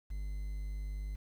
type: tone with quantisation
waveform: triangle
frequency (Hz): 50.2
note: G1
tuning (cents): +42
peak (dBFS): -34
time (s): 0.1-1.16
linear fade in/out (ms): 10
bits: 10
effects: none